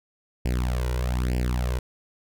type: tone with flanger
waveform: sawtooth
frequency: 61.74 Hz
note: B1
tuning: in tune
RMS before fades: -25 dBFS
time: 0.45-1.79 s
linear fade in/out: 5 ms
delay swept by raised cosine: 0.39 to 2.09 ms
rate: 1.1 Hz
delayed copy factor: +0.9
effects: none